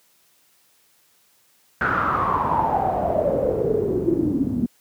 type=noise with low-pass filter sweep; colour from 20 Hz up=pink; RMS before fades=-21 dBFS; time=1.81-4.66 s; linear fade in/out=2 ms; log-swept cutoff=1500 to 240 Hz; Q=9; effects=white hiss -60 dBFS RMS until 4.8 s + high-pass 80 Hz 12 dB/octave